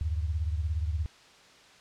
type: beating tone pair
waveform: sine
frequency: 75.8 / 92.8 Hz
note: D#2 / F#2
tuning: -45 / +6 cents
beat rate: 17 Hz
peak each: -28 / -34 dBFS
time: 0.01-1.06 s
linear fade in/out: 0 ms
effects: white hiss -55 dBFS RMS until 1.8 s + low-pass 5000 Hz 12 dB/octave